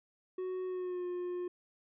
triangle tone with pitch glide, 370 to 356.6 Hz, F#4 to F4, 0 to +36 cents, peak -33 dBFS, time 0.38-1.48 s, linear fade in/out 5 ms, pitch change -64 cents, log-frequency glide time 0.66-1.06 s, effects resampled to 8000 Hz

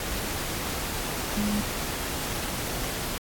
sine tone in noise, 207.7 Hz, G#3, in tune, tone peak -25 dBFS, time 1.37-1.61 s, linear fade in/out 2 ms, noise pink, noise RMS -31 dBFS, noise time 0-3.18 s, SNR +3 dB, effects AAC 64 kbps

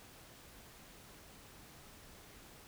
silence, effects pink hiss -57 dBFS RMS until 2.67 s

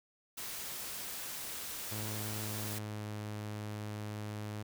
white noise, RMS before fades -42 dBFS, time 0.37-2.79 s, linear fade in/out 10 ms
sawtooth tone with pitch glide, 107.2 to 105.48 Hz, A2 to G#2, -45 to +27 cents, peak -35 dBFS, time 1.91-4.63 s, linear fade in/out 10 ms, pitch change -28 cents, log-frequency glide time 2.13-3.12 s
effects none

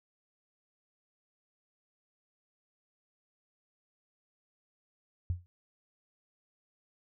sine tone with exponential decay, 88.5 Hz, F2, 23 cents sharp, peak -25 dBFS, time 5.3-5.46 s, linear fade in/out 0 ms, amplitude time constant 34 ms, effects none

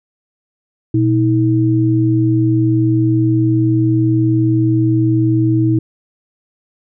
sine tone pair together, 120 / 320.4 Hz, B2 / E4, -49 / -49 cents, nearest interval octave + perfect fourth, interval 1700 cents, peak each -13 dBFS, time 0.94-5.79 s, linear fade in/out 5 ms, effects none

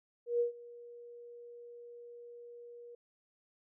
sine tone with ADSR envelope, 476.9 Hz, A#4, 39 cents sharp, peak -26 dBFS, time 0.26-2.95 s, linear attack 140 ms, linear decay 120 ms, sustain -22 dB, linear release 4 ms, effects none

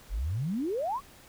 sine exponential sweep, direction up, 41.2 to 1174.7 Hz, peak -28 dBFS, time 0.09-1.01 s, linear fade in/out 50 ms, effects pink hiss -54 dBFS RMS until 1.28 s

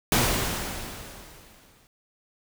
pink noise with exponential decay, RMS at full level -20 dBFS, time 0.12-1.87 s, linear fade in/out 1 ms, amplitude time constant 380 ms, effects none

